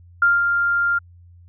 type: tone with ADSR envelope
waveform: sine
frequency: 1396.9 Hz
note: F6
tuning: in tune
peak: -11 dBFS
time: 0.22-0.99 s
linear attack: 4 ms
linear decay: 190 ms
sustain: -5 dB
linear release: 13 ms
effects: added 87 Hz sine -44 dBFS peak until 1.48 s